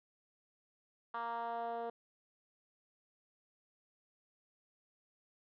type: tone with band-pass filter sweep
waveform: 10% pulse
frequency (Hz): 233.1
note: A#3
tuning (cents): 0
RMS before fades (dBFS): -40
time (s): 1.14-1.9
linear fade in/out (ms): 5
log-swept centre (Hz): 1100 to 550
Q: 2.7
effects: resampled to 11025 Hz